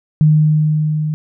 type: tone with level ramp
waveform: sine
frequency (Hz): 153.4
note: D#3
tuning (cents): -24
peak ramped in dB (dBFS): -6 to -16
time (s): 0.21-1.14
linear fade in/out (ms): 0
effects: none